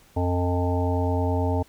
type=harmonic tone; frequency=89 Hz; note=F2; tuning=33 cents sharp; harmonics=1 / 3 / 5 / 7 / 9 / 10; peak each=-23 / -28 / -30 / -31 / -33 / -33 dBFS; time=0.16-1.63 s; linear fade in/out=10 ms; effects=pink hiss -56 dBFS RMS until 1.68 s